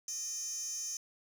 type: tone with high-pass filter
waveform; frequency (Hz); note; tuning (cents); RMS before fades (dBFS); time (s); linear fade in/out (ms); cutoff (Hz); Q
15% pulse; 614; D#5; -23; -39; 0.08-0.97; 2; 6200; 7.4
effects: none